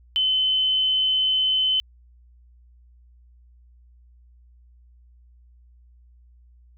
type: tone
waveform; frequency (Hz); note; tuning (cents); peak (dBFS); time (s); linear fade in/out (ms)
sine; 3048; G7; -49; -18; 0.16-1.8; 0
effects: added 60 Hz sine -50 dBFS peak until 6.77 s